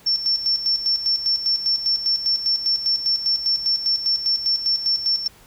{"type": "tone with tremolo", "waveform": "sine", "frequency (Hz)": 5420, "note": "E8", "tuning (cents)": 47, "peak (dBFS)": -16, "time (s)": [0.06, 5.28], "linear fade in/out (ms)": 10, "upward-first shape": "square", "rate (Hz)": 5, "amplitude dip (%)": 65, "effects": ["pink hiss -50 dBFS RMS until 5.46 s"]}